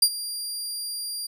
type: tone with ADSR envelope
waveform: 25% pulse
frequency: 4781 Hz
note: D8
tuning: 30 cents sharp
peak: -8 dBFS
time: 0.02-1.27 s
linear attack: 6 ms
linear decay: 61 ms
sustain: -17 dB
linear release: 10 ms
effects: none